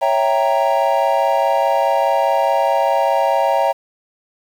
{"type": "chord", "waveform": "triangle", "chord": "C# diminished seventh", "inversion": "none", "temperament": "equal", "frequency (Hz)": [554.4, 659.3, 784, 932.3], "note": ["C#5", "E5", "G5", "Bb5"], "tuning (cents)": [0, 0, 0, 0], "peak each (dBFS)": -17, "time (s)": [0.01, 3.73], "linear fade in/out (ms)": 20, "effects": ["7-bit"]}